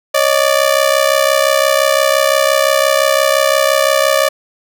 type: ring-modulated tone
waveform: sawtooth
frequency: 586 Hz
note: D5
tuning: 4 cents flat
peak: -3 dBFS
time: 0.14-4.29 s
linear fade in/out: 10 ms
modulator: 32.9 Hz
effects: none